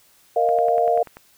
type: chord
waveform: sine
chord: Bb suspended fourth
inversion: none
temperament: just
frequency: 466.2 / 621.6 / 699.2 Hz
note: Bb4 / Eb5 / F5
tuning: 0 / -2 / +2 cents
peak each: -21 / -22 / -18 dBFS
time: 0.36-1.03 s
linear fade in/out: 5 ms
type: click train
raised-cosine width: 0.5 ms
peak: -23 dBFS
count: 8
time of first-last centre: 0.49-1.17 s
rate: 10.3 Hz
effects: white hiss -56 dBFS RMS until 1.37 s